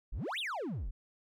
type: exponential two-way sweep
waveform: triangle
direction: up then down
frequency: 31.78 to 3951 to 31.78 Hz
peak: -33 dBFS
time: 0.12-0.91 s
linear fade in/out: 10 ms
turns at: 0.39 s
effects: none